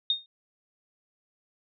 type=tone with exponential decay; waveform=sine; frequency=3689 Hz; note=A#7; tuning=19 cents flat; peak=-19 dBFS; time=0.1-0.26 s; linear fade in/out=2 ms; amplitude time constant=34 ms; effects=none